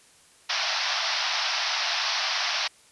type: band-pass noise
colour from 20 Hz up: white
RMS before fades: -27 dBFS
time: 0.49-2.68 s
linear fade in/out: 10 ms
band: 620 to 5700 Hz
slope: 96 dB/octave
effects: white hiss -56 dBFS RMS until 2.91 s + resampled to 24000 Hz